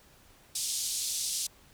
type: band-pass noise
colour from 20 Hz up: white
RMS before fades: -33 dBFS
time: 0.55-1.47 s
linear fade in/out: 5 ms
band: 3700 to 9800 Hz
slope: 24 dB/octave
effects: pink hiss -59 dBFS RMS until 1.73 s